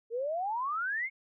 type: exponential sweep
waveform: sine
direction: up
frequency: 446 to 2217 Hz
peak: -30 dBFS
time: 0.1-1.1 s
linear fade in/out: 50 ms
effects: none